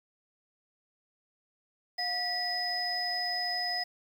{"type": "tone cluster", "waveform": "sine", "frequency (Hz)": [715, 1948, 5040], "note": ["F5", "B6", "D#8"], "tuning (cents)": [41, -24, 21], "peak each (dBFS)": [-35, -36, -31], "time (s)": [1.98, 3.84], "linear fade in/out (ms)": 10, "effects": ["tanh soft clip ceiling -20 dBFS", "9-bit"]}